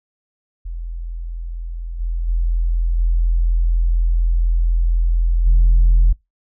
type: tone with level steps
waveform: sine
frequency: 42.08 Hz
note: E1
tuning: 36 cents sharp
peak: -24 / -18 / -14 / -12 / -7 dBFS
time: 0.65-6.13 s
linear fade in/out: 10 ms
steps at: 1.99 / 2.27 / 2.98 / 5.45 s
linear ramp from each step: 20 ms
effects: noise-tail reverb RT60 0.2 s tail -26 dB re dry + tanh soft clip ceiling -6 dBFS